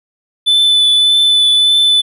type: tone with vibrato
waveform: triangle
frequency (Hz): 3500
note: A7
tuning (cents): -10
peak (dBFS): -6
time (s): 0.46-2.02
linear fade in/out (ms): 20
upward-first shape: triangle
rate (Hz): 1.7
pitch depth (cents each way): 15
effects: resampled to 32000 Hz